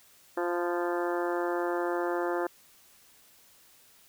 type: harmonic tone with a mistuned harmonic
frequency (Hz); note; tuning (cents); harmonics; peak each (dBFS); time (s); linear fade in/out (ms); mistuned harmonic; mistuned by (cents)
174.61; F3; 0; 2 / 3 / 4 / 5 / 6 / 7 / 8 / 9 / 10; -30 / -34 / -36 / -38 / -40 / -41 / -42 / -43 / -44; 0.37-2.47; 5; 6; -27
effects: white hiss -59 dBFS RMS until 4.08 s